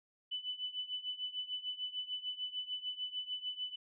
sine tone with tremolo, 2995 Hz, F#7, 20 cents sharp, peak -34 dBFS, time 0.31-3.76 s, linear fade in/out 10 ms, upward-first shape triangle, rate 6.7 Hz, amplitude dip 90%, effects none

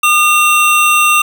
square tone pair together, 1213 / 2727 Hz, D#6 / F7, -44 / -42 cents, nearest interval octave + major second, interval 1402 cents, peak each -11 dBFS, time 0.03-1.22 s, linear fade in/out 5 ms, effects none

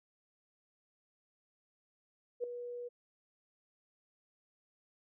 sine tone with ADSR envelope, 484.7 Hz, B4, 32 cents flat, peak -30 dBFS, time 2.4-2.89 s, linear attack 38 ms, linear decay 3 ms, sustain -10 dB, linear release 18 ms, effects none

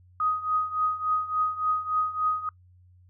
sine tone with tremolo, 1251 Hz, D#6, 9 cents sharp, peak -20 dBFS, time 0.2-2.49 s, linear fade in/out 2 ms, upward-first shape triangle, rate 3.5 Hz, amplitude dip 85%, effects noise-tail reverb RT60 0.1 s tail -24 dB re dry + added 90 Hz sine -53 dBFS peak until 3.09 s

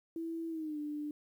sine tone with pitch glide, 329.6 to 297.1 Hz, E4 to D4, 0 to +20 cents, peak -36 dBFS, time 0.16-1.11 s, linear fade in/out 2 ms, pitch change -180 cents, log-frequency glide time 0.49-0.78 s, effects 11-bit

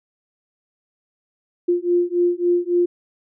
sine beating tone pair, 349.2 / 352.8 Hz, F4 / F4, 0 / +18 cents, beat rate 3.6 Hz, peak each -19 dBFS, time 1.68-2.86 s, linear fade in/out 10 ms, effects none

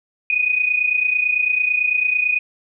sine tone pair together, 2460 / 2489 Hz, D#7 / D#7, -20 / 0 cents, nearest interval unison, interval 20 cents, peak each -21 / -17 dBFS, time 0.3-2.39 s, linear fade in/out 2 ms, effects none

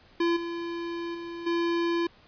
square tone with level steps, 340 Hz, F4, 46 cents flat, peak -23 / -32 / -36 / -25 dBFS, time 0.2-2.07 s, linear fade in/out 5 ms, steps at 0.36 / 1.14 / 1.46 s, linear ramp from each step 10 ms, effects pink hiss -57 dBFS RMS until 2.27 s + resampled to 11025 Hz

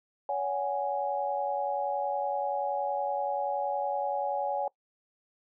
sine chord, C# suspended fourth, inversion none, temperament equal with one note detuned, 565 / 740 / 830.6 Hz, C#5 / F#5 / G#5, +33 / 0 / 0 cents, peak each -32 / -34 / -31 dBFS, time 0.29-4.68 s, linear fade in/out 2 ms, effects noise-tail reverb RT60 0.1 s tail -22 dB re dry

